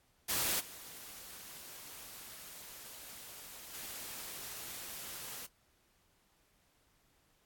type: noise with level steps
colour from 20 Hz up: white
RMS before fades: -33 / -50 / -45 dBFS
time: 0.28-5.47 s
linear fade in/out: 20 ms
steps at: 0.59 / 3.73 s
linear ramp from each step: 20 ms
effects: pink hiss -72 dBFS RMS until 7.45 s + AAC 64 kbps